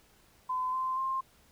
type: tone with pitch steps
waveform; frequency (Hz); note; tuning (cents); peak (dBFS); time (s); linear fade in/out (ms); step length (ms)
sine; 1019 / 1038 / 1057.4; C6 / C6 / C6; -46 / -14 / +18; -29; 0.49-1.21; 10; 240
effects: pink hiss -63 dBFS RMS until 1.51 s